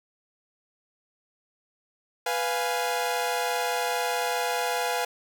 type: chord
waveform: sawtooth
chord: F diminished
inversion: second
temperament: equal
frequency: 493.9 / 698.5 / 830.6 Hz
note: Cb5 / F5 / Ab5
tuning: 0 / 0 / 0 cents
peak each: -26 dBFS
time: 2.26-5.05 s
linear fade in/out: 5 ms
effects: none